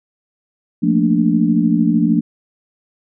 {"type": "chord", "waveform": "sine", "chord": "Bb major seventh", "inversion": "second", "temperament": "equal", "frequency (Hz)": [174.61, 220, 233.1, 293.7], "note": ["F3", "A3", "Bb3", "D4"], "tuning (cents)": [0, 0, 0, 0], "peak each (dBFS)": -17, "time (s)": [0.82, 2.21], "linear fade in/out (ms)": 20, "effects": []}